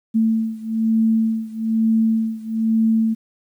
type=beating tone pair; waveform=sine; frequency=222.7 / 223.8 Hz; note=A3 / A3; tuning=+21 / +30 cents; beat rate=1.1 Hz; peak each=-18 / -20 dBFS; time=0.14-3.15 s; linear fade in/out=20 ms; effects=9-bit